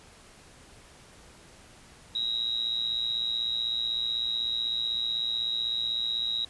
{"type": "tone with amplitude modulation", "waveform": "sine", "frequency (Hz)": 3837, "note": "A#7", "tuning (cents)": 49, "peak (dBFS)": -23, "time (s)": [2.15, 6.45], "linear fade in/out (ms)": 5, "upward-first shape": "sine", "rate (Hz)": 116, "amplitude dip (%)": 85, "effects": ["pink hiss -53 dBFS RMS until 6.49 s", "resampled to 24000 Hz"]}